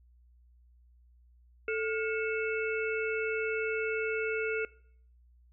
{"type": "harmonic tone with a mistuned harmonic", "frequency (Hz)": 440, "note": "A4", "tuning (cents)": 0, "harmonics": [1, 3, 5, 6], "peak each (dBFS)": [-31, -36, -38, -39], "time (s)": [1.68, 4.65], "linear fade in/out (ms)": 2, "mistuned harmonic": 3, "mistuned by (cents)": 130, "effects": ["noise-tail reverb RT60 0.6 s tail -22 dB re dry", "added 60 Hz sine -58 dBFS peak until 5.52 s"]}